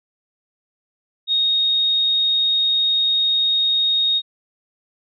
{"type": "tone", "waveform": "sine", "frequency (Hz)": 3729, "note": "A#7", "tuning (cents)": 0, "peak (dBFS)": -15, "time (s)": [1.27, 4.22], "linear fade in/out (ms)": 50, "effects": []}